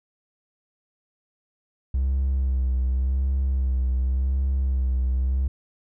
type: tone with vibrato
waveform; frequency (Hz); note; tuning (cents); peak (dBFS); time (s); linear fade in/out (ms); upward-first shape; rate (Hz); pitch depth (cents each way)
triangle; 65.3; C2; -3; -17; 1.94-5.48; 5; sine; 0.89; 48
effects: tanh soft clip ceiling -15 dBFS